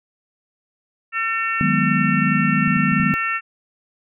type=harmonic tone; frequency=450 Hz; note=A4; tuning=39 cents sharp; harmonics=3 / 4 / 5 / 6; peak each=-24 / -24 / -28 / -25 dBFS; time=1.12-3.41 s; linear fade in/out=50 ms
type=chord; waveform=sine; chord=G# minor seventh; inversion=second; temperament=equal; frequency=155.56 / 185 / 207.7 / 246.9 Hz; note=D#3 / F#3 / G#3 / B3; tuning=0 / 0 / 0 / 0 cents; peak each=-22 dBFS; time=1.61-3.14 s; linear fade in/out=0 ms
type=clicks; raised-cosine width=5 ms; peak=-25 / -27 / -27 / -18 / -27 dBFS; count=5; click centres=2.678 / 2.768 / 2.921 / 3.001 / 3.035 s
effects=none